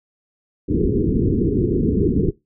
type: low-pass noise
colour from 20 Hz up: white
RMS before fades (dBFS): -18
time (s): 0.68-2.31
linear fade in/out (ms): 20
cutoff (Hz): 440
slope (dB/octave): 96
effects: noise-tail reverb RT60 0.2 s tail -20 dB re dry